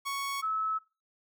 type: tone pair in turn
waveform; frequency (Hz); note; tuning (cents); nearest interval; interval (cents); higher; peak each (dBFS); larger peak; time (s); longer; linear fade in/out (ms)
sawtooth / sine; 1110 / 1298.3; C#6 / E6; +2 / -27; minor third; 271; second; -28; neither; 0.05-0.42 / 0.42-0.79; neither; 20
effects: noise-tail reverb RT60 0.3 s tail -20 dB re dry